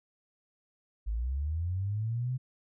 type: linear sweep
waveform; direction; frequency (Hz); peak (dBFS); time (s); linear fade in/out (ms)
sine; up; 50.3 to 130.81; -29; 1.06-2.38; 20
effects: none